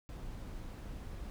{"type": "noise", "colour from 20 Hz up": "brown", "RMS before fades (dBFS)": -44, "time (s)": [0.09, 1.3], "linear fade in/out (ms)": 0, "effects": []}